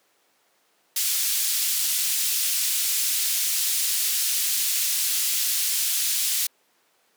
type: band-pass noise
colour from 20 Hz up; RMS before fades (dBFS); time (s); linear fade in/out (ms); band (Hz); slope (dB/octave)
white; -24; 0.96-6.47; 5; 3100 to 16000; 12
effects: pink hiss -64 dBFS RMS until 7.16 s + high-pass 400 Hz 12 dB/octave